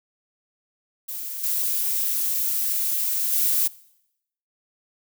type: noise with level steps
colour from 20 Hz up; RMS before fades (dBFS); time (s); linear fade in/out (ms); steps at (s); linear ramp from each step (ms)
violet; -32 / -24 / -21; 1.08-3.68; 10; 1.43 / 3.32; 10
effects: noise-tail reverb RT60 0.8 s tail -21 dB re dry